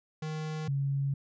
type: tone pair in turn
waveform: square / sine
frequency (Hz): 155.56 / 138.59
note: D#3 / C#3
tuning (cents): 0 / 0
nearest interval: major second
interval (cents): 200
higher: first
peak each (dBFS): -34 / -27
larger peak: second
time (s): 0.22-0.68 / 0.68-1.14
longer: neither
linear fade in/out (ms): 5
effects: resampled to 16000 Hz